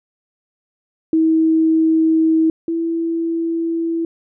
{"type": "tone pair in turn", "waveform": "sine", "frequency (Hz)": [321, 331.4], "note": ["E4", "E4"], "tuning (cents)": [-46, 9], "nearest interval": "minor second", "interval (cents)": 55, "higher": "second", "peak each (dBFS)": [-11, -17], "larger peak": "first", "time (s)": [[1.13, 2.5], [2.68, 4.05]], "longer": "neither", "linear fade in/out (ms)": 2, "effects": []}